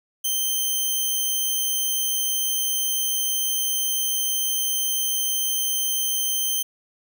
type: tone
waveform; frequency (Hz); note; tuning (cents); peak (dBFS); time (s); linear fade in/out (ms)
5% pulse; 3117; G7; -11; -13; 0.24-6.63; 10
effects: none